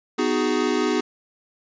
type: chord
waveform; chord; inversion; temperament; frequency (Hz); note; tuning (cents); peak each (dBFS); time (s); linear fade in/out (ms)
square; G# minor seventh; first; equal with one note detuned; 250.1 / 311.1 / 370 / 415.3; B3 / D#4 / F#4 / G#4; +22 / 0 / 0 / 0; -26; 0.18-1.01; 10
effects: resampled to 16000 Hz + 9-bit